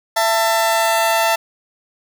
sawtooth tone pair together, 669 / 892.1 Hz, E5 / A5, +25 / +24 cents, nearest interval perfect fourth, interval 499 cents, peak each -13 dBFS, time 0.16-1.36 s, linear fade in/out 10 ms, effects none

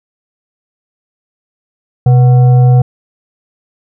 sine tone with frequency modulation, 127.8 Hz, C3, 40 cents flat, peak -3 dBFS, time 2.06-2.82 s, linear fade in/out 5 ms, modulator 613 Hz, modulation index 0.29, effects none

